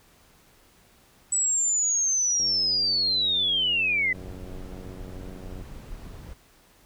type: linear sweep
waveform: sine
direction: down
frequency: 7940 to 1986 Hz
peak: -21 dBFS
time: 1.32-4.13 s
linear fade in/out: 5 ms
type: click train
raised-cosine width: 2 ms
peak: -31 dBFS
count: 298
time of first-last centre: 2.4-5.611 s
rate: 92.5 Hz
type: noise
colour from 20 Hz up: brown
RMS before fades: -40 dBFS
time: 4.14-6.34 s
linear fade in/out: 10 ms
effects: pink hiss -58 dBFS RMS until 6.85 s